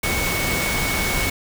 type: tone in noise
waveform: sine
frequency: 2217 Hz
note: C#7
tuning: in tune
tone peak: -25 dBFS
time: 0.03-1.3 s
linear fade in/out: 5 ms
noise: pink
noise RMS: -23 dBFS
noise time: 0.03-1.3 s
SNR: -5 dB
effects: none